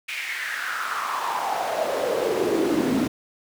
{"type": "noise with high-pass filter sweep", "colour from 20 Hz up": "brown", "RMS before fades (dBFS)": -25, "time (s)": [0.08, 3.08], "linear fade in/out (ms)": 10, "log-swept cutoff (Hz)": [2400, 240], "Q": 5, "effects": []}